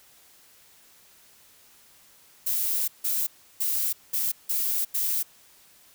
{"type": "noise bursts at uneven times", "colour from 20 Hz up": "violet", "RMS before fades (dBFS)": -26, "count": 6, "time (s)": [[2.46, 2.88], [3.04, 3.27], [3.6, 3.93], [4.13, 4.32], [4.49, 4.85], [4.94, 5.23]], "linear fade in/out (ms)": 10, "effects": ["white hiss -56 dBFS RMS until 5.94 s"]}